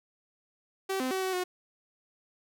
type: tone with pitch steps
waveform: sawtooth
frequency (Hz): 384.7 / 257.7 / 378.9 / 376.1 / 363.3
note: G4 / C4 / F#4 / F#4 / F#4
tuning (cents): -33 / -26 / +41 / +28 / -32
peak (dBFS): -25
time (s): 0.89-1.44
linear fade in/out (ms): 10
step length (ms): 110
effects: none